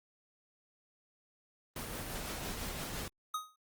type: noise with tremolo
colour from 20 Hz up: pink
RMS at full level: -39 dBFS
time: 1.76-3.08 s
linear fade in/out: 2 ms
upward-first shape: triangle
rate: 5.9 Hz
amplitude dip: 35%
type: tone with exponential decay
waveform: square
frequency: 1253 Hz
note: D#6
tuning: 12 cents sharp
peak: -32 dBFS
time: 3.34-3.56 s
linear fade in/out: 5 ms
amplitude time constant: 46 ms
effects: Opus 24 kbps